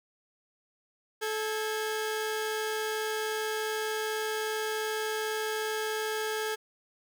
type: tone pair together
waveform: sawtooth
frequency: 433.9 / 1633 Hz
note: A4 / G#6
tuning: -24 / -30 cents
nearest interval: octave + major seventh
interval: 2294 cents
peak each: -27 / -33 dBFS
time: 1.21-6.56 s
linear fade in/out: 20 ms
effects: none